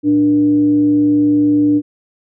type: tone with frequency modulation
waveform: sine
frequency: 295.3 Hz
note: D4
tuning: 10 cents sharp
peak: -9 dBFS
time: 0.03-1.82 s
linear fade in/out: 50 ms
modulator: 181 Hz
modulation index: 0.27
effects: none